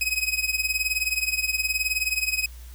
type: tone with tremolo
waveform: sawtooth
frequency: 2531 Hz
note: D#7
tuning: 29 cents sharp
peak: -16 dBFS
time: 0.01-2.46 s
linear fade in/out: 2 ms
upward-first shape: triangle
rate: 19 Hz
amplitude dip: 90%
effects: added 60 Hz sine -39 dBFS peak until 2.74 s + white hiss -52 dBFS RMS until 2.74 s